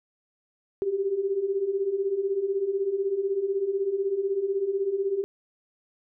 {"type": "beating tone pair", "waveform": "sine", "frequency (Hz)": [380, 396], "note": ["F#4", "G4"], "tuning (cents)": [46, 18], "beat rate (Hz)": 16, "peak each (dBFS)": [-30, -25], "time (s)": [0.82, 5.24], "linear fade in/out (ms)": 0, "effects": []}